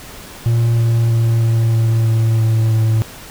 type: tone with pitch steps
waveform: triangle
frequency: 116.54 / 115.73 / 114.94 / 114.14 / 113.35 / 112.57 / 111.79 / 111.02 Hz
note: A#2 / A#2 / A#2 / A#2 / A#2 / A2 / A2 / A2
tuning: 0 / -12 / -24 / -36 / -48 / +40 / +28 / +16 cents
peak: -9 dBFS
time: 0.46-3.02 s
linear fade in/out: 0 ms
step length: 320 ms
effects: pink hiss -35 dBFS RMS until 3.3 s